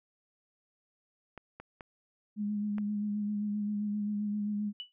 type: clicks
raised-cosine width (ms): 0.5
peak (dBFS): -29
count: 4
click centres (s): 1.377 / 1.6 / 1.808 / 2.783
type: tone with vibrato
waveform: sine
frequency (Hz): 207.7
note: G#3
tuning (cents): 0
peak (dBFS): -30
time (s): 2.36-4.73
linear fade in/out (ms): 50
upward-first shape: sine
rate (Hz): 7.6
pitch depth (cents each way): 25
type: tone with exponential decay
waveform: sine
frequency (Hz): 2960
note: F#7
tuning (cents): 0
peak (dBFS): -34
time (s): 4.8-4.92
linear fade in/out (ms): 0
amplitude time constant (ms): 25
effects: none